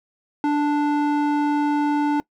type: tone with band-pass filter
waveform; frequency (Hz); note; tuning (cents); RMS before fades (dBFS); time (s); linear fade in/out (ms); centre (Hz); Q
square; 293.7; D4; 0; -20; 0.44-2.2; 0; 590; 1.7
effects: noise-tail reverb RT60 0.1 s tail -22 dB re dry